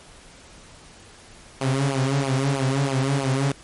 sawtooth tone with flanger, 135.7 Hz, C#3, 36 cents flat, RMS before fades -22 dBFS, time 1.61-3.52 s, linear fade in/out 0 ms, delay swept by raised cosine 0.52 to 6.22 ms, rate 3.1 Hz, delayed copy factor -1, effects pink hiss -47 dBFS RMS until 3.63 s + MP3 48 kbps

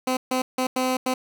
15% pulse tone bursts at uneven times, 256.8 Hz, C4, 32 cents flat, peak -15 dBFS, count 5, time 0.07-0.17 / 0.31-0.42 / 0.58-0.67 / 0.76-0.97 / 1.06-1.14 s, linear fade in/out 5 ms, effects none

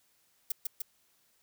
violet noise with echo, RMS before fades -31 dBFS, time 0.5-0.52 s, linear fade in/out 5 ms, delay 150 ms, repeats 2, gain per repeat -2 dB, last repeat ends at 0.82 s, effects white hiss -70 dBFS RMS until 1.42 s

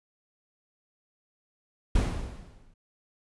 brown noise with exponential decay, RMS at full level -21 dBFS, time 1.95-2.74 s, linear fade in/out 5 ms, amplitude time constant 170 ms, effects resampled to 24000 Hz

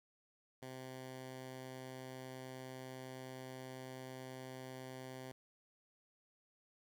10% pulse tone, 129.8 Hz, C3, 13 cents flat, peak -39 dBFS, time 0.62-5.32 s, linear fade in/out 5 ms, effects none

